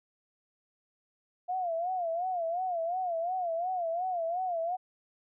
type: tone with vibrato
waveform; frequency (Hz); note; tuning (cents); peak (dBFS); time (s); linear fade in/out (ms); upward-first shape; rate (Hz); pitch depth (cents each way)
sine; 701; F5; +6; -29; 1.48-4.77; 20; sine; 2.8; 120
effects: none